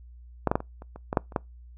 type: clicks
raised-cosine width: 1 ms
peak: -8 / -8 / -8 / -22 / -29 / -27 / -14 / -6 / -30 / -10 dBFS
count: 10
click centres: 0.473 / 0.515 / 0.555 / 0.604 / 0.821 / 0.96 / 1.129 / 1.172 / 1.322 / 1.362 s
effects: noise-tail reverb RT60 0.2 s tail -25 dB re dry + added 60 Hz sine -45 dBFS peak until 1.77 s